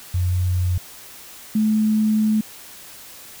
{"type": "tone pair in turn", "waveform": "sine", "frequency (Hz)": [90.2, 215.7], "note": ["F#2", "A3"], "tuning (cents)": [-44, -34], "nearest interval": "octave + minor third", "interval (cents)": 1510, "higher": "second", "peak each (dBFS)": [-17, -15], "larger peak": "second", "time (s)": [[0.14, 0.78], [1.55, 2.41]], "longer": "second", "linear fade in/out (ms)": 5, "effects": ["white hiss -41 dBFS RMS until 3.4 s"]}